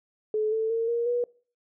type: tone with pitch steps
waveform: sine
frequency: 430 / 442.9 / 456.1 / 469.7 / 483.8 Hz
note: A4 / A4 / A#4 / A#4 / B4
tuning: -40 / +11 / -38 / +13 / -36 cents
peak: -23 dBFS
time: 0.34-1.24 s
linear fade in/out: 2 ms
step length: 180 ms
effects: noise-tail reverb RT60 0.4 s tail -23 dB re dry